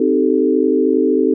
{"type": "chord", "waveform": "sine", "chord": "A half-diminished seventh", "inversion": "first", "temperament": "equal with one note detuned", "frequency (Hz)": [261.6, 311.1, 387.3, 440], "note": ["C4", "Eb4", "G4", "A4"], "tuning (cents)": [0, 0, -21, 0], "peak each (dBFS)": -17, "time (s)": [0, 1.34], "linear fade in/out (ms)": 5, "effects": []}